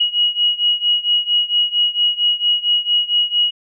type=beating tone pair; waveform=sine; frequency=2900 / 2904.4 Hz; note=F#7 / F#7; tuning=-35 / -33 cents; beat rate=4.4 Hz; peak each=-16 / -18 dBFS; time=0-3.51 s; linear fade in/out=10 ms; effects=none